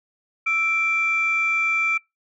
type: tone pair together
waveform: sine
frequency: 1318.3 / 2349 Hz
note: E6 / D7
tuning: 0 / 0 cents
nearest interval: minor seventh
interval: 1000 cents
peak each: -25 / -19 dBFS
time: 0.46-1.98 s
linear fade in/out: 10 ms
effects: noise-tail reverb RT60 0.2 s tail -25 dB re dry + tanh soft clip ceiling -13 dBFS